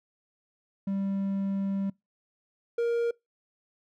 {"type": "tone pair in turn", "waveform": "triangle", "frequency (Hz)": [196, 469.3], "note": ["G3", "A#4"], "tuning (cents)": [0, 12], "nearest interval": "octave + minor third", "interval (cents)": 1512, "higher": "second", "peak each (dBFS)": [-25, -22], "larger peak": "second", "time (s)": [[0.87, 1.9], [2.78, 3.11]], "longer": "first", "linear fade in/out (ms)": 5, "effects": ["noise-tail reverb RT60 0.2 s tail -25 dB re dry"]}